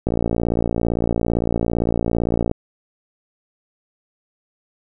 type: click train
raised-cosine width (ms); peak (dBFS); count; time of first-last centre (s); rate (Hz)
2; -6; 142; 0.07-2.514; 57.7
effects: none